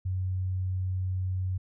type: tone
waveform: sine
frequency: 92.9 Hz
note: F#2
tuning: 7 cents sharp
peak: -27 dBFS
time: 0.05-1.58 s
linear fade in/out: 10 ms
effects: none